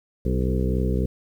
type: harmonic tone with a mistuned harmonic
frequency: 63.6 Hz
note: C2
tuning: 48 cents flat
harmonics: 1 / 2 / 3 / 4 / 5 / 6 / 7 / 8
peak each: -23 / -27 / -27 / -32 / -34 / -32 / -32 / -36 dBFS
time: 0.25-1.06 s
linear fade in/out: 5 ms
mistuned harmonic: 6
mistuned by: +25 cents
effects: 9-bit